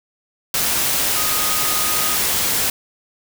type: tone in noise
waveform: sine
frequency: 1246 Hz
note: D#6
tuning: 2 cents sharp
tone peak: -27 dBFS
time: 1.16-2.16 s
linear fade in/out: 2 ms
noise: white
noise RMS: -19 dBFS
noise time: 0.54-2.7 s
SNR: -11 dB
effects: none